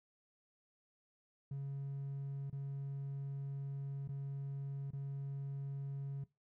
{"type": "tone with dropouts", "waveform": "triangle", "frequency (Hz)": 138.59, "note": "C#3", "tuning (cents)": 0, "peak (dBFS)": -36, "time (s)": [1.51, 6.24], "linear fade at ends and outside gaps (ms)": 5, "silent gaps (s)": [[2.5, 2.527], [4.077, 4.089], [4.907, 4.932]], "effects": ["noise-tail reverb RT60 0.2 s tail -21 dB re dry", "tanh soft clip ceiling -35 dBFS"]}